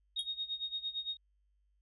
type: tone with tremolo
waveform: sine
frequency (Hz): 3729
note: A#7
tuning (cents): 0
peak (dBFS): -33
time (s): 0.16-1.17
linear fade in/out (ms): 5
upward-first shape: sine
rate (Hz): 8.8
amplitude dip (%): 85
type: tone with exponential decay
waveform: square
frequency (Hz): 3308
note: G#7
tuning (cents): -8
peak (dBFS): -33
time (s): 0.19-0.27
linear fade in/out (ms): 2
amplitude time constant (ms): 16
effects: added 50 Hz sine -70 dBFS peak until 1.81 s + resampled to 24000 Hz